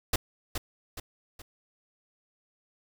pink noise with echo, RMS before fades -25 dBFS, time 0.13-0.16 s, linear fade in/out 5 ms, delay 420 ms, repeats 3, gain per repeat -7 dB, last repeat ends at 1.42 s, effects none

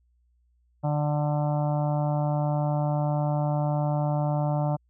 harmonic tone, 148.2 Hz, D3, 16 cents sharp, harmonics 1 / 2 / 4 / 5 / 6 / 7 / 8 / 9, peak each -24 / -35 / -31 / -33 / -36 / -44 / -46 / -48 dBFS, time 0.83-4.77 s, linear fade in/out 20 ms, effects added 60 Hz sine -63 dBFS peak until 4.89 s

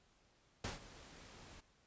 pink noise with ADSR envelope, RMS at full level -41 dBFS, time 0.64-1.61 s, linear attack 4 ms, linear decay 140 ms, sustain -16 dB, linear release 13 ms, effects pink hiss -72 dBFS RMS until 1.86 s + resampled to 16000 Hz

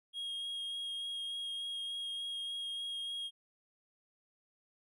triangle tone with vibrato, 3265 Hz, G#7, 30 cents flat, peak -36 dBFS, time 0.13-3.31 s, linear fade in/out 50 ms, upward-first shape sine, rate 3.4 Hz, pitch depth 10 cents each way, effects none

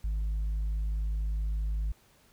sine tone, 52.4 Hz, G#1, 16 cents sharp, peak -25 dBFS, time 0.04-1.92 s, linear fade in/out 5 ms, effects tanh soft clip ceiling -27 dBFS + pink hiss -63 dBFS RMS until 2.32 s

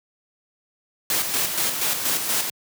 white noise with tremolo, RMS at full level -22 dBFS, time 1.1-2.5 s, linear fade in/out 2 ms, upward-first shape square, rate 4.2 Hz, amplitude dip 45%, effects high-pass 100 Hz 12 dB/octave

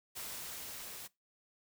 white noise with level ramp, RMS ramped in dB -43 to -47 dBFS, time 0.15-1.08 s, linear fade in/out 20 ms, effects noise-tail reverb RT60 0.2 s tail -21 dB re dry

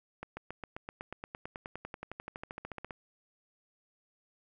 accelerating click train, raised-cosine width 0.5 ms, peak -25 dBFS, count 29, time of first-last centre 0.23-2.908 s, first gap 140 ms, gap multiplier 0.97, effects none

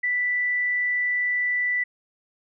sine tone, 1975.5 Hz, B6, in tune, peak -21 dBFS, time 0.03-1.84 s, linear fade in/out 10 ms, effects none

